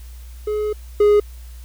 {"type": "tone pair in turn", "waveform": "triangle", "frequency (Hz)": [423, 415], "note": ["G#4", "G#4"], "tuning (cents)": [32, -1], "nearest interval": "unison", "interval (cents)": 33, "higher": "first", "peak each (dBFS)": [-17, -8], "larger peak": "second", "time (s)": [[0.47, 0.73], [1, 1.2]], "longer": "first", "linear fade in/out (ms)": 5, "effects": ["added 60 Hz sine -34 dBFS peak until 1.64 s", "white hiss -50 dBFS RMS until 1.64 s"]}